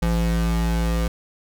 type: tone pair together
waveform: square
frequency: 56.7 / 170.4 Hz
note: A#1 / F3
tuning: -47 / -42 cents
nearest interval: octave + perfect fifth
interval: 1905 cents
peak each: -21 / -26 dBFS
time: 0.02-1.08 s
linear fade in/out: 5 ms
effects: none